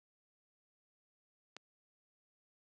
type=click; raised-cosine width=0.2 ms; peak=-29 dBFS; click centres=1.566 s; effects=high-pass 200 Hz 12 dB/octave + resampled to 24000 Hz